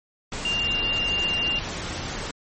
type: tone in noise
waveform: sine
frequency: 2794 Hz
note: F7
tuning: in tune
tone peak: -22 dBFS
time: 0.45-1.59 s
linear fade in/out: 2 ms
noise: pink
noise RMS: -31 dBFS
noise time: 0.32-2.31 s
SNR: +6 dB
effects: MP3 32 kbps